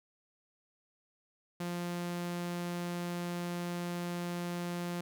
sawtooth tone, 174.61 Hz, F3, in tune, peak -31 dBFS, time 1.6-5.01 s, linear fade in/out 5 ms, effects none

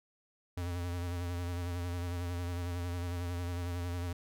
square tone with vibrato, 87.7 Hz, F2, 8 cents sharp, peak -35 dBFS, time 0.57-4.13 s, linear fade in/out 5 ms, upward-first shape sine, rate 11 Hz, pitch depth 37 cents each way, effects none

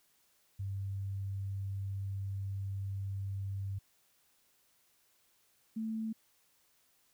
sine tone pair in turn, 98 / 221.3 Hz, G2 / A3, 0 / +10 cents, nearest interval octave + major second, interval 1410 cents, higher second, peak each -35 / -34 dBFS, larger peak second, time 0.59-3.79 / 5.76-6.13 s, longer first, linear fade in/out 10 ms, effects white hiss -71 dBFS RMS until 7.13 s

